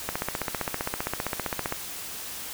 click train, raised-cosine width 0.5 ms, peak -12 dBFS, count 26, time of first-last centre 0.09-1.724 s, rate 15.3 Hz, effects white hiss -37 dBFS RMS until 2.53 s

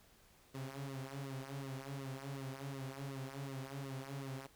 sawtooth tone with flanger, 135.9 Hz, C#3, 34 cents flat, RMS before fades -45 dBFS, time 0.54-4.47 s, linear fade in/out 10 ms, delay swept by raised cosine 1.2 to 7.1 ms, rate 2.7 Hz, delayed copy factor -0.85, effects pink hiss -66 dBFS RMS until 4.55 s

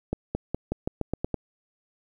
accelerating click train, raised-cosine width 2 ms, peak -13 dBFS, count 9, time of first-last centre 0.13-1.343 s, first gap 220 ms, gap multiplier 0.89, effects 9-bit

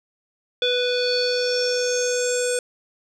square tone with low-pass filter sweep, 493.9 Hz, B4, in tune, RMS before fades -22 dBFS, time 0.62-2.59 s, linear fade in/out 2 ms, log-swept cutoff 3500 to 8400 Hz, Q 7.8, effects none

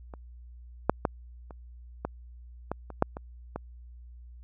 clicks, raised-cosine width 1 ms, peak -28 / -6 / -10 / -30 / -16 / -16 / -27 / -7 / -23 / -19 dBFS, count 10, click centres 0.138 / 0.896 / 1.052 / 1.508 / 2.05 / 2.716 / 2.903 / 3.024 / 3.169 / 3.56 s, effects added 60 Hz sine -45 dBFS peak until 4.43 s

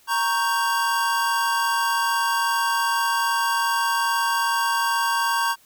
square chord, G diminished, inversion first, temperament equal, 932.3 / 1108.7 / 1568 Hz, Bb5 / Db6 / G6, 0 / 0 / 0 cents, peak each -24 / -26 / -26 dBFS, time 0.07-5.56 s, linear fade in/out 50 ms, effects white hiss -56 dBFS RMS until 5.65 s

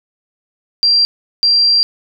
sine tone bursts at uneven times, 4734 Hz, D8, 13 cents sharp, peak -8 dBFS, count 2, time 0.83-1.05 / 1.43-1.83 s, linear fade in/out 0 ms, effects none

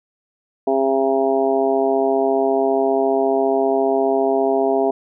harmonic tone, 134.7 Hz, C#3, 49 cents flat, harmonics 2 / 3 / 4 / 5 / 6 / 7, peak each -23 / -18 / -30 / -19 / -26 / -30 dBFS, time 0.67-4.91 s, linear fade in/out 5 ms, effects none

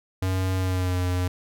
square tone with pitch glide, 93.6 to 90.31 Hz, F#2 to F#2, +20 to -41 cents, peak -23 dBFS, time 0.22-1.28 s, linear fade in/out 5 ms, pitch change -61 cents, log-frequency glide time 0.57-0.98 s, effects none

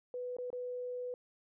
sine tone with dropouts, 495.6 Hz, B4, 6 cents sharp, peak -37 dBFS, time 0.14-1.14 s, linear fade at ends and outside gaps 1 ms, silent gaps 0.367-0.385 / 0.503-0.529 s, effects none

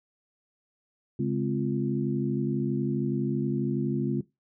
harmonic tone with a mistuned harmonic, 69.4 Hz, C#2, 3 cents sharp, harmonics 2 / 3 / 4 / 5, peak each -29 / -30 / -31 / -32 dBFS, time 1.19-4.21 s, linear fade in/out 5 ms, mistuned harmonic 4, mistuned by -110 cents, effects noise-tail reverb RT60 0.2 s tail -19 dB re dry

